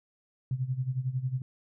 sine tone with tremolo, 129 Hz, C3, 24 cents flat, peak -25 dBFS, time 0.51-1.42 s, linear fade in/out 2 ms, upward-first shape sine, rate 11 Hz, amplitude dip 80%, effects none

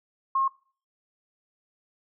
sine tone, 1075 Hz, C6, 47 cents sharp, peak -21 dBFS, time 0.35-0.48 s, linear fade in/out 5 ms, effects noise-tail reverb RT60 0.4 s tail -21 dB re dry

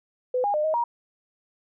sine tone with pitch steps, 503 / 816 / 605 / 628 / 946 Hz, B4 / G#5 / D#5 / D#5 / A#5, +32 / -31 / -49 / +16 / +25 cents, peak -21 dBFS, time 0.34-0.84 s, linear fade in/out 5 ms, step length 100 ms, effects none

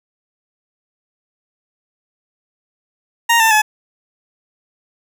20% pulse tone with pitch steps, 933 / 893.4 / 855.6 Hz, A#5 / A5 / A5, +1 / +26 / -49 cents, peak -5 dBFS, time 3.29-3.62 s, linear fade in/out 10 ms, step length 110 ms, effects none

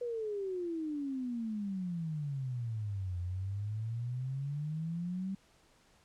sine exponential two-way sweep, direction down then up, 491.6 to 87.31 to 195.6 Hz, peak -34 dBFS, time 0.01-5.35 s, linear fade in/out 5 ms, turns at 3.19 s, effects pink hiss -66 dBFS RMS until 6.04 s + low-pass 9000 Hz 12 dB/octave

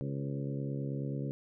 harmonic tone with a mistuned harmonic, 69.3 Hz, C#2, in tune, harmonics 2 / 3 / 4 / 5 / 6 / 7 / 8, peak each -35 / -42 / -41 / -46 / -46 / -47 / -50 dBFS, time 0.01-1.31 s, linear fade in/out 0 ms, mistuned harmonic 7, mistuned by +24 cents, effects none

